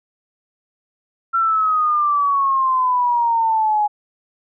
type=exponential sweep; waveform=sine; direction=down; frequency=1362 to 830.6 Hz; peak=-14 dBFS; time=1.33-3.88 s; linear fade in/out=20 ms; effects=none